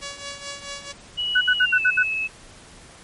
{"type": "tone with tremolo", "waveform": "5% pulse", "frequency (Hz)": 565, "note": "C#5", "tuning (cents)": 33, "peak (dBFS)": -18, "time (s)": [0.01, 0.93], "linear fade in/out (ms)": 20, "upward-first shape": "triangle", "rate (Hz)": 4.6, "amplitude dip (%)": 75}
{"type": "tone with pitch glide", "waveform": "sine", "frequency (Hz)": [2928, 2594], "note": ["F#7", "E7"], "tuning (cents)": [-19, -28], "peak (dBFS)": -22, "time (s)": [1.17, 2.28], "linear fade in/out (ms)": 20, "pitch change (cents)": -209, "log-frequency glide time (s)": [1.56, 1.85]}
{"type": "tone bursts", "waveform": "sine", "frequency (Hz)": 1494, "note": "F#6", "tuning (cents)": 16, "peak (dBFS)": -14, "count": 6, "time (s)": [1.35, 2.032], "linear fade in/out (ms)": 10, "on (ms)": 62, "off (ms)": 62}
{"effects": ["pink hiss -46 dBFS RMS until 3.03 s", "MP3 48 kbps"]}